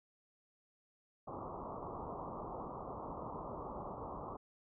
white low-pass noise, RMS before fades -45 dBFS, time 1.27-4.37 s, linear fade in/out 10 ms, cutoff 1200 Hz, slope 96 dB/octave, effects none

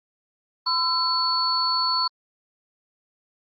sine tone cluster, 1018 / 1340 / 4423 Hz, C6 / E6 / C#8, -48 / +28 / -5 cents, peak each -25 / -29 / -22 dBFS, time 0.66-2.08 s, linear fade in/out 10 ms, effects Opus 24 kbps

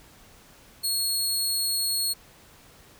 20% pulse tone, 4322 Hz, C#8, 45 cents flat, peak -18 dBFS, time 0.83-2.14 s, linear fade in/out 20 ms, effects pink hiss -53 dBFS RMS until 2.99 s

